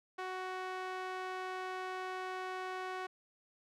sawtooth tone with band-pass filter, 371.8 Hz, F#4, 8 cents sharp, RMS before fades -41 dBFS, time 0.18-3.07 s, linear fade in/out 10 ms, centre 1200 Hz, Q 0.85, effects none

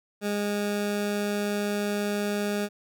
20% pulse tone, 205.6 Hz, G#3, 17 cents flat, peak -21 dBFS, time 0.21-2.69 s, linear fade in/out 50 ms, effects none

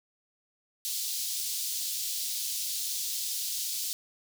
pink high-pass noise, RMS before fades -33 dBFS, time 0.85-3.93 s, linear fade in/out 0 ms, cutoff 3900 Hz, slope 24 dB/octave, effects none

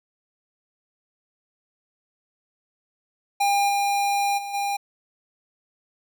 square tone with level steps, 804 Hz, G5, 44 cents sharp, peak -19 / -21 / -31 / -24 dBFS, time 3.4-4.77 s, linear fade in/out 10 ms, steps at 3.68 / 4.37 / 4.53 s, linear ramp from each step 20 ms, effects none

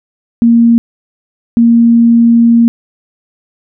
sine tone pair in turn, 233.1 / 233.1 Hz, A#3 / A#3, 0 / 0 cents, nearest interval unison, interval 0 cents, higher neither, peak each -3 dBFS, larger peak neither, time 0.42-0.78 / 1.57-2.68 s, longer second, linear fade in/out 0 ms, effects none

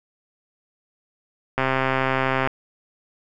click train, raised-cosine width 0.5 ms, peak -6 dBFS, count 119, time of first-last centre 1.58-2.474 s, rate 132 Hz, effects none

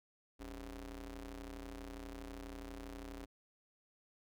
sawtooth ring-modulated tone, 118.1 Hz, A#2, 23 cents sharp, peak -39 dBFS, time 0.39-3.26 s, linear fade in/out 20 ms, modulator 161 Hz, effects none

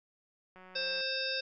click train, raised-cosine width 0.5 ms, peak -39 dBFS, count 84, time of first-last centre 0.56-1.009 s, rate 185 Hz
harmonic tone, 528 Hz, C5, 16 cents sharp, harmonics 1 / 3 / 5 / 7 / 9 / 10, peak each -39 / -39 / -39 / -39 / -39 / -39 dBFS, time 0.75-1.41 s, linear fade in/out 10 ms
effects none

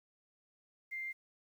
sine tone, 2098 Hz, C7, 4 cents sharp, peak -38 dBFS, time 0.91-1.13 s, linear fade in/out 20 ms, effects 11-bit

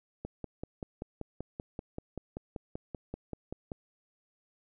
click train, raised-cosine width 2 ms, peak -24 dBFS, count 19, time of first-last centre 0.25-3.718 s, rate 5.19 Hz, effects none

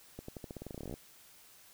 accelerating click train, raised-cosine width 2 ms, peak -29 dBFS, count 19, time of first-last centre 0.19-0.94 s, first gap 94 ms, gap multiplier 0.89, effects white hiss -59 dBFS RMS until 1.73 s

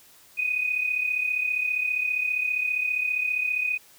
sine tone pair together, 2489 / 2524 Hz, D#7 / D#7, 0 / +24 cents, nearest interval unison, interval 24 cents, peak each -24 / -30 dBFS, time 0.37-3.78 s, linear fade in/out 20 ms, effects white hiss -54 dBFS RMS until 3.98 s

